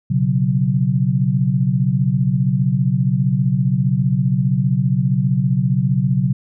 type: chord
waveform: sine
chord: B suspended second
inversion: none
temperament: equal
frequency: 123.47 / 138.59 / 185 Hz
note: B2 / C#3 / F#3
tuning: 0 / 0 / 0 cents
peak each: -19 / -17 / -19 dBFS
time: 0.1-6.33 s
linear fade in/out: 10 ms
effects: none